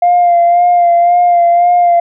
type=tone with vibrato; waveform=sine; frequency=698.5 Hz; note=F5; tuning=in tune; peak=-4 dBFS; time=0.02-2 s; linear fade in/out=5 ms; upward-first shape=sine; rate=1.9 Hz; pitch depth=26 cents each way; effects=tanh soft clip ceiling -2 dBFS